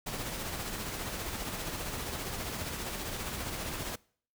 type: noise with tremolo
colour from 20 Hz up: pink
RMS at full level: -36 dBFS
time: 0.06-3.96 s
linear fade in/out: 10 ms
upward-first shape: sine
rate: 15 Hz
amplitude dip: 35%
effects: noise-tail reverb RT60 0.5 s tail -23 dB re dry